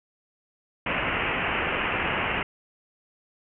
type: low-pass noise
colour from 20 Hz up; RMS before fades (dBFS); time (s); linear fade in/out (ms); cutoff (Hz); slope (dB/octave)
white; -27; 0.86-2.43; 5; 2900; 96
effects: none